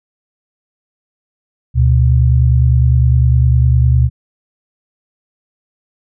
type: tone pair together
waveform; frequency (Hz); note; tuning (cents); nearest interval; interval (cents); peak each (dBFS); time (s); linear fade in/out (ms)
sine; 72.9 / 122.8; D2 / B2; -12 / -9; major sixth; 903; -10; 1.74-4.1; 50
effects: none